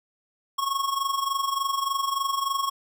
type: tone with amplitude modulation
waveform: square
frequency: 1096 Hz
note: C#6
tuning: 20 cents flat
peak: -22 dBFS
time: 0.58-2.7 s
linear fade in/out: 10 ms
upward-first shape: sine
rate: 23.4 Hz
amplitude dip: 70%
effects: none